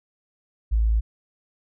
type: tone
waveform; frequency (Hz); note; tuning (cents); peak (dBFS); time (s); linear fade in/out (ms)
sine; 55; A1; 0; -17; 0.71-1.01; 20
effects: none